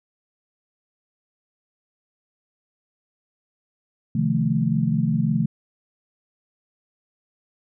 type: chord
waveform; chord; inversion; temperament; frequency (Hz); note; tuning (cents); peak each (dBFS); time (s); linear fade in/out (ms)
sine; F dominant seventh; second; equal; 130.81 / 155.56 / 174.61 / 220; C3 / Eb3 / F3 / A3; 0 / 0 / 0 / 0; -25 / -23 / -25 / -23; 4.15-5.46; 5
effects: none